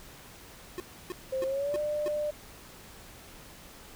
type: tone bursts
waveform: square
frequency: 360 Hz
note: F#4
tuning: 47 cents flat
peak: -34 dBFS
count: 5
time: 0.78-2.08 s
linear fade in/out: 0 ms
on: 20 ms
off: 300 ms
type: tone with pitch glide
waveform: sine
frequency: 526 to 597.3 Hz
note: C5 to D5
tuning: +9 to +29 cents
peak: -28 dBFS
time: 1.32-2.31 s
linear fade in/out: 10 ms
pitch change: +220 cents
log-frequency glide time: 1.44-1.79 s
effects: pink hiss -50 dBFS RMS until 3.95 s